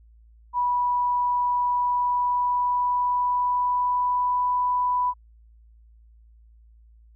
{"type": "tone with pitch glide", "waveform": "sine", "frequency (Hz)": [980, 990.8], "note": ["B5", "B5"], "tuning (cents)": [-14, 5], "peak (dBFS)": -20, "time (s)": [0.53, 5.14], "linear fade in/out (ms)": 50, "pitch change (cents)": 19, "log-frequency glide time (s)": [1.67, 4.67], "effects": ["added 56 Hz sine -50 dBFS peak until 7.15 s"]}